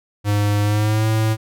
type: tone with pitch glide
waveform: square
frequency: 103.2 to 109.97 Hz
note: G#2 to A2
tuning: -10 to 0 cents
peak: -16 dBFS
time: 0.24-1.37 s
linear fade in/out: 50 ms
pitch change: +110 cents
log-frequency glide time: 0.62-1.07 s
effects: none